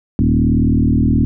sine tone with frequency modulation, 166.7 Hz, E3, 20 cents sharp, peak -10 dBFS, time 0.19-1.25 s, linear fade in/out 0 ms, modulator 39.2 Hz, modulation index 3.1, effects none

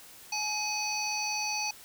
harmonic tone with a mistuned harmonic, 843 Hz, G#5, 26 cents sharp, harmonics 1 / 3 / 5 / 7, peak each -35 / -35 / -35 / -35 dBFS, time 0.32-1.71 s, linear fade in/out 5 ms, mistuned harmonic 5, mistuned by +120 cents, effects white hiss -51 dBFS RMS until 1.84 s

